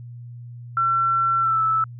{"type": "tone with pitch glide", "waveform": "sine", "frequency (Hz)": [1350, 1313.8], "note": ["E6", "E6"], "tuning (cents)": [41, -6], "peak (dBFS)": -17, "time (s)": [0.77, 1.84], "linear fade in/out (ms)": 2, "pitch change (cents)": -47, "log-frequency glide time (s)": [1.4, 1.62], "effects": ["added 120 Hz sine -35 dBFS peak until 1.99 s"]}